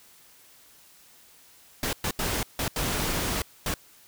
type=noise bursts at uneven times; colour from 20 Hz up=pink; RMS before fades=-28 dBFS; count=6; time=1.83-1.93 / 2.04-2.11 / 2.19-2.43 / 2.59-2.68 / 2.76-3.42 / 3.66-3.74 s; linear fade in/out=2 ms; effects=white hiss -55 dBFS RMS until 4.07 s